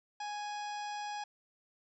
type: harmonic tone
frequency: 830.6 Hz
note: G#5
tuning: in tune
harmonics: 1 / 2 / 3 / 4 / 5 / 6 / 7 / 9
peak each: -38 / -48 / -51 / -52 / -57 / -52 / -55 / -61 dBFS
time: 0.2-1.24 s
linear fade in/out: 5 ms
effects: none